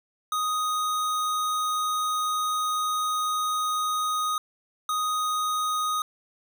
square tone bursts at uneven times, 1246 Hz, D#6, 2 cents sharp, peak -25 dBFS, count 2, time 0.32-4.38 / 4.89-6.02 s, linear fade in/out 2 ms, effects none

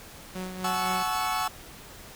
sawtooth tone with tremolo, 185 Hz, F#3, in tune, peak -28 dBFS, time 0.35-1.03 s, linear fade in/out 5 ms, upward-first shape sine, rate 4 Hz, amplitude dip 50%
40% pulse chord, F# minor seventh, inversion none, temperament equal with one note detuned, 740 / 861.9 / 1108.7 / 1318.5 Hz, F#5 / A5 / C#6 / E6, 0 / -36 / 0 / 0 cents, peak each -31 dBFS, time 0.64-1.48 s, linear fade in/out 5 ms
effects pink hiss -46 dBFS RMS until 2.15 s

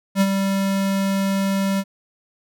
square tone with ADSR envelope, 195.2 Hz, G3, 7 cents flat, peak -13 dBFS, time 0.15-1.84 s, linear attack 59 ms, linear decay 48 ms, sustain -6 dB, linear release 49 ms, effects none

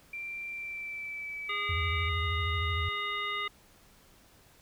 sine tone with pitch glide, 2359 to 2297 Hz, D7 to D7, +7 to -39 cents, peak -36 dBFS, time 0.13-2.09 s, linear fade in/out 5 ms, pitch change -46 cents, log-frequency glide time 0.49-1.38 s
harmonic tone, 410 Hz, G#4, 22 cents flat, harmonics 1 / 3 / 5 / 7 / 9, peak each -45 / -35 / -35 / -40 / -40 dBFS, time 1.49-3.48 s, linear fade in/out 5 ms
sine tone with vibrato, 83.4 Hz, E2, 21 cents sharp, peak -30 dBFS, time 1.69-2.89 s, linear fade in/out 5 ms, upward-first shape sine, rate 13 Hz, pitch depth 170 cents each way
effects pink hiss -60 dBFS RMS until 4.61 s

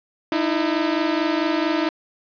sawtooth tone pair together, 306 / 330.5 Hz, D#4 / E4, -29 / +5 cents, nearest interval minor second, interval 134 cents, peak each -18 dBFS, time 0.32-1.89 s, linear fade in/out 2 ms, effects resampled to 11025 Hz + 8-bit

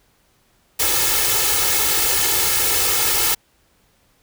white noise with comb filter, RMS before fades -18 dBFS, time 0.79-3.35 s, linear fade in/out 10 ms, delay 2.3 ms, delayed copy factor +0.9, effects pink hiss -60 dBFS RMS until 4.22 s

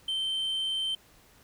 sine tone, 3109 Hz, G7, 15 cents flat, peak -25 dBFS, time 0.08-0.95 s, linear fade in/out 5 ms, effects tanh soft clip ceiling -27 dBFS + pink hiss -59 dBFS RMS until 1.43 s

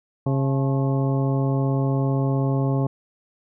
harmonic tone with a mistuned harmonic, 135.6 Hz, C#3, 38 cents flat, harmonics 1 / 2 / 3 / 4 / 5 / 6 / 8, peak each -20 / -26 / -30 / -32 / -34 / -36 / -38 dBFS, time 0.26-2.87 s, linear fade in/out 5 ms, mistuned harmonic 6, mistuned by +99 cents, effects none

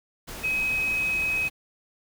sine tone in noise, 2538 Hz, D#7, 34 cents sharp, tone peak -23 dBFS, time 0.43-1.49 s, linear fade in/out 20 ms, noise pink, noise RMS -38 dBFS, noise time 0.27-1.5 s, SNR +12 dB, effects none

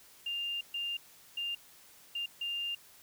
sine tone bursts at uneven times, 2800 Hz, F7, 4 cents sharp, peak -33 dBFS, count 5, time 0.26-0.61 / 0.74-0.97 / 1.37-1.55 / 2.15-2.26 / 2.41-2.75 s, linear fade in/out 5 ms, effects white hiss -58 dBFS RMS until 3.02 s

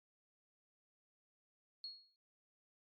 sine tone with exponential decay, 4314 Hz, C#8, 48 cents flat, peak -40 dBFS, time 1.84-2.16 s, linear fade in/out 1 ms, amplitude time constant 68 ms, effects tanh soft clip ceiling -40 dBFS + MP3 48 kbps

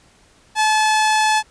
sawtooth tone, 863 Hz, A5, 34 cents flat, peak -10 dBFS, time 0.55-1.43 s, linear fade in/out 50 ms, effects pink hiss -53 dBFS RMS until 1.5 s + resampled to 22050 Hz

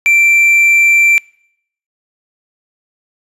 triangle tone, 2349 Hz, D7, in tune, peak -5 dBFS, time 0.06-1.18 s, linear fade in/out 0 ms, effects noise-tail reverb RT60 0.7 s tail -25 dB re dry + resampled to 32000 Hz

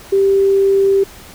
sine tone, 392 Hz, G4, in tune, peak -9 dBFS, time 0.12-1.04 s, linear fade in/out 10 ms, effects pink hiss -38 dBFS RMS until 1.34 s

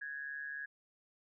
sine tone with amplitude modulation, 1661.2 Hz, G#6, in tune, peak -37 dBFS, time 0.01-0.66 s, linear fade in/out 10 ms, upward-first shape sine, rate 143 Hz, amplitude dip 65%, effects none

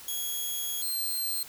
5% pulse tone pair in turn, 3322 / 4162 Hz, G#7 / C8, 0 / -10 cents, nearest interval major third, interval 390 cents, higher second, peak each -22 dBFS, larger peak neither, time 0.08-0.82 / 0.82-1.43 s, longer first, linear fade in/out 2 ms, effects white hiss -47 dBFS RMS until 1.48 s

